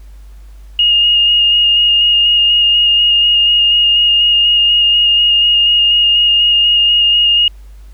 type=tone with vibrato; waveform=sine; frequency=2850 Hz; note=F7; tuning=34 cents sharp; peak=-7 dBFS; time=0.79-7.48 s; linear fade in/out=2 ms; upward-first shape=square; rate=4.1 Hz; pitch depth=11 cents each way; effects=added 50 Hz sine -32 dBFS peak until 7.93 s + pink hiss -52 dBFS RMS until 7.93 s